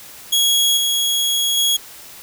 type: tone with level steps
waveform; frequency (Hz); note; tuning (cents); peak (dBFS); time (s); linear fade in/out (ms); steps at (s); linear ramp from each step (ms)
sawtooth; 3322; G#7; 0; -10 / -13 / -11; 0.32-1.77; 10; 0.77 / 1.57; 2
effects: white hiss -39 dBFS RMS until 2.22 s